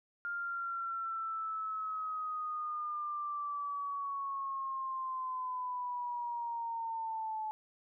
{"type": "linear sweep", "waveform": "sine", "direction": "down", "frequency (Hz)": [1405, 862], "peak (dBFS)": -35, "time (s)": [0.25, 7.51], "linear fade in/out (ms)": 0, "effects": []}